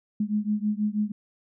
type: beating tone pair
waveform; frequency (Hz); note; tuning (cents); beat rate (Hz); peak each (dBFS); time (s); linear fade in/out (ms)
sine; 207.7 / 213.9; G#3 / A3; 0 / -49; 6.2; -26 / -27; 0.2-1.12; 5
effects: none